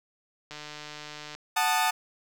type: click train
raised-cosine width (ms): 0.2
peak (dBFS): -23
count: 127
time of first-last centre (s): 0.51-1.35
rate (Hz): 150
type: chord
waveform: sawtooth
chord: D# diminished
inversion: first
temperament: equal with one note detuned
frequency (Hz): 740 / 880 / 1230.9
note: F#5 / A5 / D#6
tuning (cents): 0 / 0 / -19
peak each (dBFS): -24 / -22 / -26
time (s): 1.56-1.91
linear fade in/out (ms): 10
effects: none